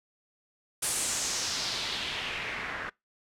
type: noise with low-pass filter sweep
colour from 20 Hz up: white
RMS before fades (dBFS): -33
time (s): 0.82-2.9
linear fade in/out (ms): 10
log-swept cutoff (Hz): 10000 to 1600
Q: 2.3
effects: noise-tail reverb RT60 0.2 s tail -24 dB re dry